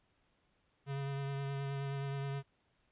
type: tone with vibrato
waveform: square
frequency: 138.59 Hz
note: C#3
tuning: in tune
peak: -37 dBFS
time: 0.86-2.43 s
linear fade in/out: 50 ms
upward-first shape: triangle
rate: 9.5 Hz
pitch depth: 21 cents each way
effects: pink hiss -75 dBFS RMS until 2.91 s + resampled to 8000 Hz